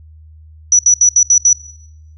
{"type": "tone bursts at uneven times", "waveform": "sine", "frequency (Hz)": 5900, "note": "F#8", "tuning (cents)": -6, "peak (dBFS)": -5, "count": 6, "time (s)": [[0.72, 0.79], [0.86, 0.94], [1.01, 1.09], [1.16, 1.23], [1.3, 1.38], [1.45, 1.53]], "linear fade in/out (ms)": 2, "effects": ["noise-tail reverb RT60 0.8 s tail -17 dB re dry", "added 78 Hz sine -37 dBFS peak until 2.17 s"]}